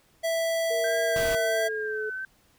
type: tone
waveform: square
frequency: 659.3 Hz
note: E5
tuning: in tune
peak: -25 dBFS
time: 0.23-1.69 s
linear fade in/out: 20 ms
type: tone with pitch glide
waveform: sine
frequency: 466.2 to 430 Hz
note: A#4 to A4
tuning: 0 to -40 cents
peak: -30 dBFS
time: 0.7-2.1 s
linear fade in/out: 10 ms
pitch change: -140 cents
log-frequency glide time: 1.34-1.81 s
type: tone with vibrato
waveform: sine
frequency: 1568 Hz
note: G6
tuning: in tune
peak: -31 dBFS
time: 0.84-2.25 s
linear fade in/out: 2 ms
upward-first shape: sine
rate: 1.4 Hz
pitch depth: 60 cents each way
type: noise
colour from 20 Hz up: pink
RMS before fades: -34 dBFS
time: 1.16-1.35 s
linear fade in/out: 0 ms
effects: pink hiss -63 dBFS RMS until 2.58 s